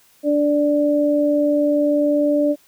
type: tone pair together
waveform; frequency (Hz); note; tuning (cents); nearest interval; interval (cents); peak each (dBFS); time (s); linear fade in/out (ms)
sine; 292.2 / 587.3; D4 / D5; -9 / 0; octave; 1209; -17; 0.23-2.56; 50
effects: white hiss -55 dBFS RMS until 2.67 s